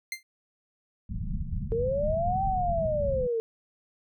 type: tone with exponential decay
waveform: sawtooth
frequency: 2091 Hz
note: C7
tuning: 2 cents flat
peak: -24 dBFS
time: 0.12-0.23 s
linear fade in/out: 2 ms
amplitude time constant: 23 ms
type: low-pass noise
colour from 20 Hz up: pink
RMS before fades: -32 dBFS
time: 1.09-3.27 s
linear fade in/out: 5 ms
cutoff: 220 Hz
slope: 96 dB/octave
type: linear two-way sweep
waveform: sine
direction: up then down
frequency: 443.1 to 784 to 443.1 Hz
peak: -25 dBFS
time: 1.72-3.4 s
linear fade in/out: 0 ms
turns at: 2.44 s
effects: none